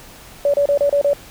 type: tone bursts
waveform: sine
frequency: 571 Hz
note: D5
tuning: 49 cents flat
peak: -12 dBFS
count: 6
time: 0.45-1.133 s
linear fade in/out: 2 ms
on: 88 ms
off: 31 ms
effects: pink hiss -41 dBFS RMS until 1.3 s

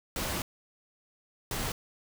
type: noise bursts at uneven times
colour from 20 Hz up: pink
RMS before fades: -33 dBFS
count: 2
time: 0.16-0.42 / 1.51-1.72 s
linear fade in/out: 2 ms
effects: none

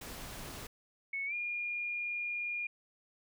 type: noise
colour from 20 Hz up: pink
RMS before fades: -45 dBFS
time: 0.01-0.67 s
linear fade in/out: 5 ms
type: tone with pitch glide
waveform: sine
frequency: 2207 to 2421 Hz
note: C#7 to D#7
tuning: -8 to -48 cents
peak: -34 dBFS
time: 1.13-2.67 s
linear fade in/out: 5 ms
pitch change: +160 cents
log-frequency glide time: 1.26-1.34 s
effects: none

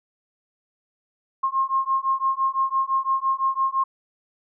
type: beating tone pair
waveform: sine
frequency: 1067 / 1072.9 Hz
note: C6 / C6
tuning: +34 / +43 cents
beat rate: 5.9 Hz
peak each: -23 dBFS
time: 1.43-3.84 s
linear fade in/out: 10 ms
effects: none

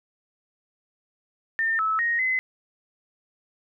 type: tone with pitch steps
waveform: sine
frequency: 1808 / 1302 / 1870 / 2038 Hz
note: A6 / E6 / A#6 / C7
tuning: +47 / -22 / +5 / -46 cents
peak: -21 dBFS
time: 1.59-2.39 s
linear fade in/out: 0 ms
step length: 200 ms
effects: none

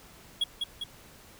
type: tone with echo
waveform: triangle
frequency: 3322 Hz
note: G#7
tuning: in tune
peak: -22 dBFS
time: 0.41-0.44 s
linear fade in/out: 5 ms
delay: 200 ms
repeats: 2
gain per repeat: -4 dB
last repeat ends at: 0.84 s
effects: pink hiss -53 dBFS RMS until 1.39 s

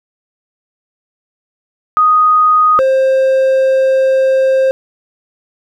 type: tone pair in turn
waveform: sine / triangle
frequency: 1244.5 / 529.2 Hz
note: D#6 / C5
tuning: 0 / +20 cents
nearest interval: octave + minor third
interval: 1480 cents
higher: first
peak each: -6 dBFS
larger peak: neither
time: 1.97-2.79 / 2.79-4.71 s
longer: second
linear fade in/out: 0 ms
effects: none

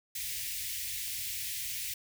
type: band-stop noise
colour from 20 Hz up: white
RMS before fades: -37 dBFS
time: 0.15-1.94 s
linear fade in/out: 5 ms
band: 130 to 1900 Hz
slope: 48 dB/octave
effects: none

